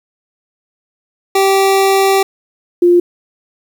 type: tone pair in turn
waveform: 25% pulse / sine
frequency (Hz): 388.9 / 350.6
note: G4 / F4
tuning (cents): -14 / +7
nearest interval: major second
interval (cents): 179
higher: first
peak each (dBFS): -5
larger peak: neither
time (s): 1.35-2.23 / 2.82-3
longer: first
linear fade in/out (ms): 5
effects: 7-bit